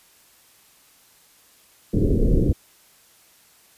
pink low-pass noise, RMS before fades -18 dBFS, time 1.93-2.53 s, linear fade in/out 10 ms, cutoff 470 Hz, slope 48 dB/octave, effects white hiss -55 dBFS RMS until 3.77 s + resampled to 32000 Hz

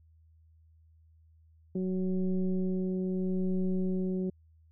sine tone with frequency modulation, 185.6 Hz, F#3, 6 cents sharp, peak -27 dBFS, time 1.75-4.3 s, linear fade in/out 5 ms, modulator 186 Hz, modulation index 0.91, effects added 80 Hz sine -58 dBFS peak until 4.71 s

